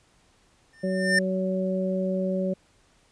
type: tone with exponential growth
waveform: square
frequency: 1800 Hz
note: A6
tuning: 39 cents sharp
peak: -17 dBFS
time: 0.73-1.19 s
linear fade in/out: 5 ms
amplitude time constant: 100 ms
type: harmonic tone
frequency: 187.7 Hz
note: F#3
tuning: 25 cents sharp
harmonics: 1 / 2 / 3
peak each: -26 / -32 / -28 dBFS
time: 0.83-2.54 s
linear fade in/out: 10 ms
effects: pink hiss -62 dBFS RMS until 3.11 s + resampled to 22050 Hz